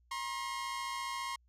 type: tone pair together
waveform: sawtooth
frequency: 954.5 / 1069 Hz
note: A#5 / C6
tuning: +41 / +37 cents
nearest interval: major second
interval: 196 cents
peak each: -38 / -34 dBFS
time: 0.11-1.36 s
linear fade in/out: 5 ms
effects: added 60 Hz sine -65 dBFS peak until 1.48 s + low-pass 10000 Hz 12 dB/octave